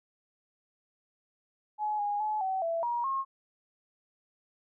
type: tone with pitch steps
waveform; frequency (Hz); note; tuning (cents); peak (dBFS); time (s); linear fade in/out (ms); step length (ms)
sine; 847 / 822 / 854 / 761 / 666 / 952 / 1078; G#5 / G#5 / G#5 / F#5 / E5 / A#5 / C#6; +34 / -18 / +48 / +48 / +18 / +36 / -49; -28; 1.78-3.25; 50; 210
effects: none